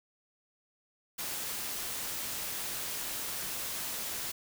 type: noise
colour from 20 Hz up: white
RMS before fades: -37 dBFS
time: 1.18-4.32 s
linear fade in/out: 10 ms
effects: none